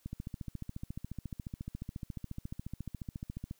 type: click train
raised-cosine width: 5 ms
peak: -27 dBFS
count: 50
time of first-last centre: 0.06-3.511 s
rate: 14.2 Hz
effects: white hiss -69 dBFS RMS until 3.59 s